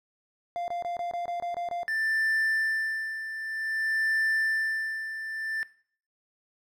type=tone bursts; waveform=triangle; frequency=696 Hz; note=F5; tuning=6 cents flat; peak=-27 dBFS; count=9; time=0.56-1.832 s; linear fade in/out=0 ms; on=120 ms; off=24 ms
type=tone with tremolo; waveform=triangle; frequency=1774 Hz; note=A6; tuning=14 cents sharp; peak=-22 dBFS; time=1.88-5.63 s; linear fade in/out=0 ms; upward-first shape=sine; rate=0.53 Hz; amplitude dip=70%
effects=noise-tail reverb RT60 0.5 s tail -18 dB re dry